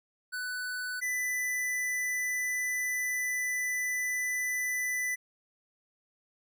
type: tone pair in turn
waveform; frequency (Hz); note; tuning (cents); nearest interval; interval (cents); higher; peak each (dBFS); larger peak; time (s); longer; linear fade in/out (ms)
square; 1493 / 1992.9; F#6 / B6; +15 / +15; perfect fourth; 500; second; -34 / -30; second; 0.32-1.01 / 1.01-5.16; second; 20
effects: none